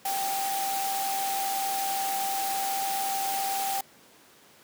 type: tone in noise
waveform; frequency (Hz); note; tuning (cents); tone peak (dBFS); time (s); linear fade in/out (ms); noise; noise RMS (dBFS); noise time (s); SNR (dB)
sine; 783; G5; -2; -28; 0.05-3.81; 5; white; -33; 0.05-3.81; +2
effects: pink hiss -55 dBFS RMS until 4.63 s + high-pass 200 Hz 12 dB/octave